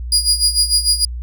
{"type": "tone with tremolo", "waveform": "30% pulse", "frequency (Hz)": 4880, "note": "D#8", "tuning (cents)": -34, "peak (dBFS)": -7, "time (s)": [0.12, 1.05], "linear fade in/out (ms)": 2, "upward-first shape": "sine", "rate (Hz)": 6.7, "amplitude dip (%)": 80, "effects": ["added 60 Hz sine -23 dBFS peak until 1.22 s"]}